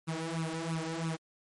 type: tone with flanger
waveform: sawtooth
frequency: 162.9 Hz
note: E3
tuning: 20 cents flat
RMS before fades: -35 dBFS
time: 0.07-1.17 s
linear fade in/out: 20 ms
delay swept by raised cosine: 0.75 to 4.05 ms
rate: 3 Hz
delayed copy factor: +0.85
effects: MP3 48 kbps

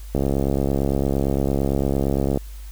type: click train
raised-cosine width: 2 ms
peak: -8 dBFS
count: 154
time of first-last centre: 0.15-2.374 s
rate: 68.8 Hz
effects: added 50 Hz sine -33 dBFS peak until 2.71 s + white hiss -49 dBFS RMS until 2.71 s

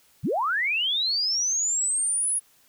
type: linear sweep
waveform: sine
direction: up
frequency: 80.8 to 10548 Hz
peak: -22 dBFS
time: 0.23-2.4 s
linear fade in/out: 20 ms
effects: white hiss -60 dBFS RMS until 2.68 s

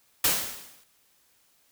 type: noise with exponential decay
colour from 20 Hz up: white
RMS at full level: -20 dBFS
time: 0.24-0.84 s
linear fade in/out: 5 ms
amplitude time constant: 130 ms
effects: white hiss -65 dBFS RMS until 1.71 s

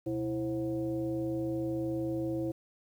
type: tone with frequency modulation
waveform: sine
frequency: 329.6 Hz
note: E4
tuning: in tune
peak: -30 dBFS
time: 0.06-2.52 s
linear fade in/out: 10 ms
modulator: 202 Hz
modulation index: 0.86
effects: 10-bit

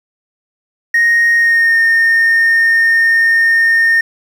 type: tone with pitch glide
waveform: triangle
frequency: 1864.7 to 1829.5 Hz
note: A#6 to A#6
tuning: 0 to -33 cents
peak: -5 dBFS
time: 0.94-4.01 s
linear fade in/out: 5 ms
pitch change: -33 cents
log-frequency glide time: 1.36-1.78 s
effects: tanh soft clip ceiling -3 dBFS + 7-bit

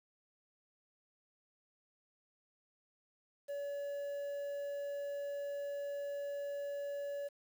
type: tone with quantisation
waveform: triangle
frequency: 569 Hz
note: C#5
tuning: 45 cents sharp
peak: -36 dBFS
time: 3.48-7.29 s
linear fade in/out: 20 ms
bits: 10
effects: none

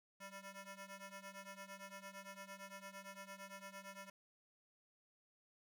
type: ring-modulated tone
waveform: 10% pulse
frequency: 393.2 Hz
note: G4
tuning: 5 cents sharp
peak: -40 dBFS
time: 0.2-4.1 s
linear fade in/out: 5 ms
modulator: 201 Hz
effects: none

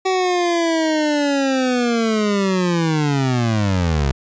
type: linear sweep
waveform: 25% pulse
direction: down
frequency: 379.7 to 65 Hz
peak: -12 dBFS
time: 0.05-4.12 s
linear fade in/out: 10 ms
effects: resampled to 16000 Hz

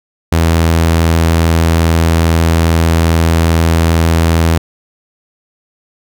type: tone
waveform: sawtooth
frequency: 82.41 Hz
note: E2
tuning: in tune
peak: -4 dBFS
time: 0.32-4.58 s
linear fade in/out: 5 ms
effects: none

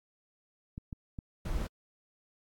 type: clicks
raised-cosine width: 5 ms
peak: -27 dBFS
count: 3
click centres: 0.779 / 0.928 / 1.188 s
type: noise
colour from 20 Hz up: brown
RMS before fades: -33 dBFS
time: 1.45-1.67 s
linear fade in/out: 5 ms
effects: AAC 64 kbps

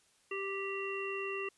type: harmonic tone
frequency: 392 Hz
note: G4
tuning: in tune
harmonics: 1 / 3 / 5 / 7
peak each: -38 / -43 / -45 / -40 dBFS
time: 0.31-1.49 s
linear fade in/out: 5 ms
effects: white hiss -69 dBFS RMS until 1.57 s + resampled to 24000 Hz

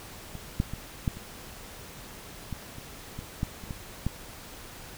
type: clicks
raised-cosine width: 5 ms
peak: -27 / -12 / -22 / -13 / -28 / -21 / -30 / -24 / -15 / -29 / -22 / -15 dBFS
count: 12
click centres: 0.353 / 0.601 / 0.736 / 1.078 / 1.17 / 2.527 / 2.784 / 3.19 / 3.431 / 3.638 / 3.708 / 4.066 s
effects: pink hiss -45 dBFS RMS until 4.97 s

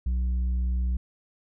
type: tone with tanh clipping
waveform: triangle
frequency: 61.74 Hz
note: B1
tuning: in tune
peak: -24 dBFS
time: 0.06-0.97 s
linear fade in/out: 5 ms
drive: 9 dB
effects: none

